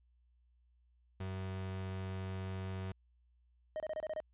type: tone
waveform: 35% pulse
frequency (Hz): 94.5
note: F#2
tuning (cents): +37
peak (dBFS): -37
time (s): 1.2-2.92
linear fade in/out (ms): 5
type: tone bursts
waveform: triangle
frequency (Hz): 622.3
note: D#5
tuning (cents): 0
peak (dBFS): -34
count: 7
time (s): 3.76-4.202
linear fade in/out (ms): 0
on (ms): 40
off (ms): 27
effects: added 60 Hz sine -67 dBFS peak until 4.33 s + resampled to 8000 Hz